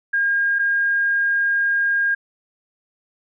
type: tone pair in turn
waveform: sine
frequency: 1618 / 1618 Hz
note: G#6 / G#6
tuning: -46 / -46 cents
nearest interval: unison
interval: 0 cents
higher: neither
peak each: -16 dBFS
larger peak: neither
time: 0.13-0.59 / 0.59-2.15 s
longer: second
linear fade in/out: 10 ms
effects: none